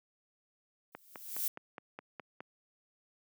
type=noise with exponential growth; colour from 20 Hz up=violet; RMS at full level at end=-31 dBFS; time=0.92-1.48 s; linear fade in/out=2 ms; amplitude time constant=120 ms
type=click train; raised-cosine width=0.5 ms; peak=-28 dBFS; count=8; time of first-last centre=0.95-2.405 s; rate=4.81 Hz
effects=high-pass 200 Hz 12 dB/octave